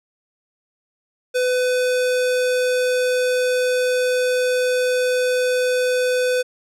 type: tone with low-pass filter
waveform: square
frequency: 502 Hz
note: B4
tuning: 28 cents sharp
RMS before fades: -19 dBFS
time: 1.34-6.43 s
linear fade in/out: 20 ms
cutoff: 11000 Hz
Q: 0.69
effects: none